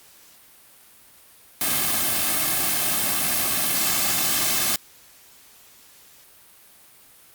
white noise with comb filter, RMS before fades -22 dBFS, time 1.61-4.76 s, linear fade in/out 2 ms, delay 2.1 ms, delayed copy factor -0.65, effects white hiss -51 dBFS RMS until 7.34 s + Opus 48 kbps

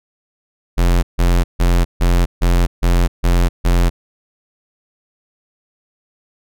square tone bursts, 43.65 Hz, F1, in tune, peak -11 dBFS, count 8, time 0.77-3.9 s, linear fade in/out 20 ms, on 260 ms, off 150 ms, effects none

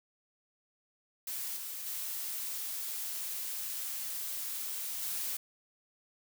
blue noise with level steps, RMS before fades -38 / -41 / -38 / -36 dBFS, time 1.27-5.37 s, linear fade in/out 5 ms, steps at 1.56 / 1.86 / 5.02 s, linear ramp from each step 10 ms, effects none

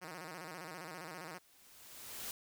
5% pulse tone with vibrato, 168.9 Hz, E3, 42 cents sharp, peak -34 dBFS, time 0.01-1.39 s, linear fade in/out 20 ms, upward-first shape square, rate 15 Hz, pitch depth 130 cents each way
white noise with exponential growth, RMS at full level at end -42 dBFS, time 0.97-2.31 s, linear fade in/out 1 ms, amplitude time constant 290 ms
effects none

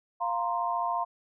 sine chord, F suspended fourth, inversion none, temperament equal, 698.5 / 932.3 / 1046.5 Hz, F5 / Bb5 / C6, 0 / 0 / 0 cents, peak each -31 dBFS, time 0.2-1.05 s, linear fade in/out 20 ms, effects none

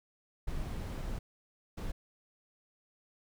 brown noise bursts at uneven times, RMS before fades -37 dBFS, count 2, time 0.47-1.19 / 1.77-1.92 s, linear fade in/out 10 ms, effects none

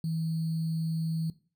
sine tone with sample-and-hold, 161.9 Hz, E3, 31 cents flat, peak -28 dBFS, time 0.04-1.3 s, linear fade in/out 2 ms, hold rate 4410 Hz, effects noise-tail reverb RT60 0.4 s tail -18 dB re dry

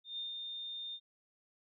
sine tone with ADSR envelope, 3630 Hz, A#7, 47 cents flat, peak -37 dBFS, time 0.04-1 s, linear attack 140 ms, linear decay 140 ms, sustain -3 dB, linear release 60 ms, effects none

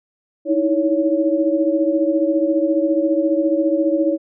sine tone cluster, 312.8 / 327.4 / 560 Hz, D#4 / E4 / C#5, +9 / -12 / +18 cents, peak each -19 dBFS, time 0.45-4.18 s, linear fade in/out 50 ms, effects none

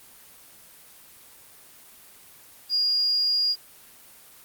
sine tone, 4843 Hz, D#8, 48 cents flat, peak -20 dBFS, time 2.69-3.56 s, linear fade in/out 50 ms, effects white hiss -50 dBFS RMS until 4.44 s + Opus 24 kbps

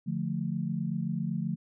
sine chord, D minor, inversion none, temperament equal, 146.83 / 174.61 / 220 Hz, D3 / F3 / A3, 0 / 0 / 0 cents, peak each -34 / -32 / -34 dBFS, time 0.06-1.56 s, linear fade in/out 20 ms, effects none

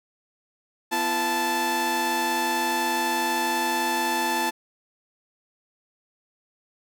sawtooth tone cluster, 248 / 339.1 / 876 Hz, B3 / E4 / A5, +7 / +49 / -8 cents, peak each -29 / -26 / -20 dBFS, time 0.91-4.51 s, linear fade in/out 20 ms, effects none

